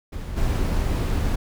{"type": "noise with level steps", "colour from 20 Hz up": "brown", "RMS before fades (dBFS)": [-31, -22], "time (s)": [0.12, 1.36], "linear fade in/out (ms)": 10, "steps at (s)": 0.36, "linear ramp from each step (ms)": 20, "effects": []}